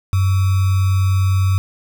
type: tone with sample-and-hold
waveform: sine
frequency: 95.1 Hz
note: F#2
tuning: 48 cents sharp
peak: -12 dBFS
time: 0.13-1.58 s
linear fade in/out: 0 ms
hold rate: 1225 Hz
effects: none